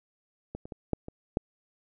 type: clicks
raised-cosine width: 2 ms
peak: -23 / -29 / -25 / -13 / -26 / -12 dBFS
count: 6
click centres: 0.55 / 0.655 / 0.722 / 0.933 / 1.084 / 1.371 s
effects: none